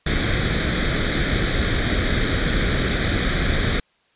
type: noise with comb filter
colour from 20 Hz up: pink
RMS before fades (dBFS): -20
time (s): 0.06-3.8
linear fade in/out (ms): 5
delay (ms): 0.54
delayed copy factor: +0.75
effects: white hiss -62 dBFS RMS until 4.15 s + resampled to 8000 Hz